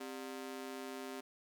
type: ring-modulated tone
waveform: sawtooth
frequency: 329.6 Hz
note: E4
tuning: in tune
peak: -36 dBFS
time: 0-1.21 s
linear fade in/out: 10 ms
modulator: 67.1 Hz
effects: none